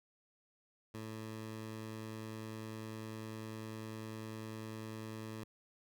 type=tone; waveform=15% pulse; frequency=110 Hz; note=A2; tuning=in tune; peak=-37 dBFS; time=0.94-5.44 s; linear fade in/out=5 ms; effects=none